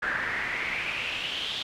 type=noise with band-pass filter sweep; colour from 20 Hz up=brown; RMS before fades=-31 dBFS; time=0.02-1.63 s; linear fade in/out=10 ms; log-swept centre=1600 to 3500 Hz; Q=5.3; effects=none